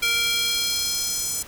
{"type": "tone with high-pass filter sweep", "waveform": "square", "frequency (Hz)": 466.2, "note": "A#4", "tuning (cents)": 0, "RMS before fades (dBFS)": -24, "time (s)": [0.02, 1.43], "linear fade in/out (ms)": 10, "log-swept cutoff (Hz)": [2300, 7400], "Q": 1.8, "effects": ["pink hiss -43 dBFS RMS until 1.47 s"]}